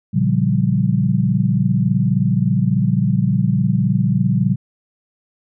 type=chord; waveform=sine; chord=G half-diminished seventh; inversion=first; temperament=just; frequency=117.6 / 141.12 / 176.4 / 196 Hz; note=Bb2 / Db3 / F3 / G3; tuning=+16 / +31 / +18 / 0 cents; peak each=-19 dBFS; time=0.13-4.56 s; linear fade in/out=20 ms; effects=none